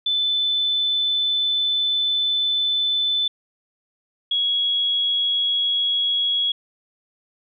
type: tone pair in turn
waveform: sine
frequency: 3514 / 3329 Hz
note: A7 / G#7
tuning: -3 / +3 cents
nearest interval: minor second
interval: 94 cents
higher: first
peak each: -18 dBFS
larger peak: neither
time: 0.06-3.28 / 4.31-6.52 s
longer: first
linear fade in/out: 5 ms
effects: none